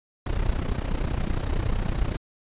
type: noise with amplitude modulation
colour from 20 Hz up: brown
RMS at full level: -22 dBFS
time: 0.26-2.17 s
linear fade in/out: 2 ms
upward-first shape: sine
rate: 30.8 Hz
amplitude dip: 75%
effects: resampled to 8000 Hz